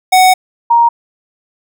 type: tone pair in turn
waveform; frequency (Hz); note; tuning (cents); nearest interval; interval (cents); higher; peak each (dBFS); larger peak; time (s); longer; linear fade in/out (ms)
square / sine; 744 / 937.4; F#5 / A#5; +9 / +9; major third; 400; second; -5; neither; 0.12-0.34 / 0.7-0.89; first; 10
effects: none